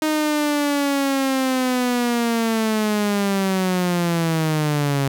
sawtooth linear sweep, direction down, 311.1 to 136.4 Hz, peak -14 dBFS, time 0.02-5.08 s, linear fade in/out 2 ms, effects none

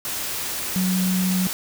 sine tone in noise, 185 Hz, F#3, in tune, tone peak -19 dBFS, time 0.76-1.47 s, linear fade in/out 0 ms, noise white, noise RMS -28 dBFS, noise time 0.05-1.53 s, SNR +6 dB, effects none

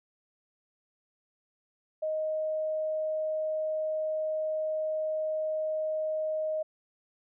sine tone, 624 Hz, D#5, 5 cents sharp, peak -28 dBFS, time 2.02-6.63 s, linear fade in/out 10 ms, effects none

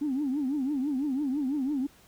sine tone with vibrato, 277.2 Hz, C#4, in tune, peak -25 dBFS, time 0.01-1.87 s, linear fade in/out 10 ms, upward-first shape triangle, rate 6 Hz, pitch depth 190 cents each way, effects tanh soft clip ceiling -22 dBFS + pink hiss -58 dBFS RMS until 2.07 s

